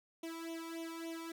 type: tone with flanger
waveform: sawtooth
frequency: 329.6 Hz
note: E4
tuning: in tune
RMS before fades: -44 dBFS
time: 0.23-1.32 s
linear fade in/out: 5 ms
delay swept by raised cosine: 0.31 to 0.9 ms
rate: 3.5 Hz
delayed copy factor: +0.95
effects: none